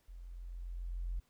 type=tone with level ramp; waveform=sine; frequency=43.59 Hz; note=F1; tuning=3 cents flat; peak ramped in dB=-47 to -33 dBFS; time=0.08-1.2 s; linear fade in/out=10 ms; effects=tanh soft clip ceiling -30 dBFS + pink hiss -74 dBFS RMS until 1.29 s